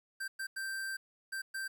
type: tone bursts at uneven times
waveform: square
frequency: 1568 Hz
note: G6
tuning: in tune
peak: -37 dBFS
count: 5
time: 0.2-0.28 / 0.39-0.47 / 0.56-0.97 / 1.32-1.42 / 1.54-1.68 s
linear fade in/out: 10 ms
effects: 11-bit